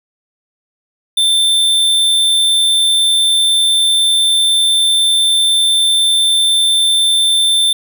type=tone; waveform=square; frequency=3558 Hz; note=A7; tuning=19 cents sharp; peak=-10 dBFS; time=1.17-7.73 s; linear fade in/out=5 ms; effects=none